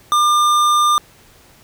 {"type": "tone with hard clipping", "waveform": "sine", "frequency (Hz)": 1200, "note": "D6", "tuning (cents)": 37, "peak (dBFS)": -13, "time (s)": [0.12, 0.98], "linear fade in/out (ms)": 0, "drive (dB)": 15, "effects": ["pink hiss -48 dBFS RMS until 1.63 s"]}